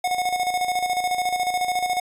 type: tone with tremolo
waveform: square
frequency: 728 Hz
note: F#5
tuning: 28 cents flat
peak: -20 dBFS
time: 0.04-2 s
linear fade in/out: 5 ms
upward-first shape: square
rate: 14 Hz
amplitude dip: 55%
effects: resampled to 32000 Hz